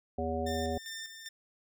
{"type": "harmonic tone", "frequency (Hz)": 81, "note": "E2", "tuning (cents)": -30, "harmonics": [1, 3, 5, 7, 9], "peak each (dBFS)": [-37, -37, -37, -37, -37], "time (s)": [0.18, 0.78], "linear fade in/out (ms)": 5}
{"type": "tone with tremolo", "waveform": "15% pulse", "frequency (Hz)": 1797, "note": "A6", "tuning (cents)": 36, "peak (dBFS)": -33, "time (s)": [0.46, 1.29], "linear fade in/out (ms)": 10, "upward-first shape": "square", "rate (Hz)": 2.5, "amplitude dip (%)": 55}
{"effects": []}